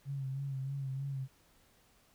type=tone with vibrato; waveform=sine; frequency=136 Hz; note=C#3; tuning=33 cents flat; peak=-35 dBFS; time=0.05-1.28 s; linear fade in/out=50 ms; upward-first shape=sine; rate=3.2 Hz; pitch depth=46 cents each way; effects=pink hiss -67 dBFS RMS until 2.14 s